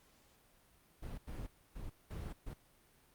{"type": "noise bursts at uneven times", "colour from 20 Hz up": "brown", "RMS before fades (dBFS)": -44, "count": 5, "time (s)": [[1.02, 1.18], [1.27, 1.47], [1.75, 1.9], [2.1, 2.33], [2.46, 2.54]], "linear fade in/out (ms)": 10, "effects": ["pink hiss -68 dBFS RMS until 3.14 s", "Opus 48 kbps"]}